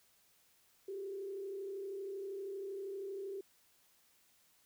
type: tone with frequency modulation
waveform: sine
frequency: 392 Hz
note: G4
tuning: in tune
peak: -40 dBFS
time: 0.88-3.41 s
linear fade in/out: 5 ms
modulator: 32.7 Hz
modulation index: 0.56
effects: white hiss -70 dBFS RMS until 4.65 s